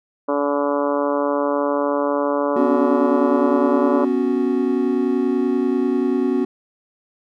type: harmonic tone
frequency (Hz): 143.5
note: D3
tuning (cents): -40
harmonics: 2 / 3 / 4 / 5 / 6 / 7 / 8 / 9 / 10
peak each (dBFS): -23 / -25 / -21 / -33 / -30 / -27 / -29 / -35 / -38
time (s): 0.28-4.05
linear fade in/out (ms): 10
type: chord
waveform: triangle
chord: B suspended second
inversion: none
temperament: equal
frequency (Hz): 246.9 / 277.2 / 370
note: B3 / C#4 / F#4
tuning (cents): 0 / 0 / 0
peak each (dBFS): -19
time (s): 2.56-6.45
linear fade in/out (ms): 5
effects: none